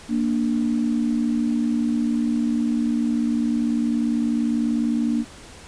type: tone pair together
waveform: sine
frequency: 233.6 / 293.7 Hz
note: A#3 / D4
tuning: +4 / 0 cents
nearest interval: major third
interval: 396 cents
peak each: -20 / -24 dBFS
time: 0.08-5.25 s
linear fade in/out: 50 ms
effects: pink hiss -43 dBFS RMS until 5.67 s + resampled to 22050 Hz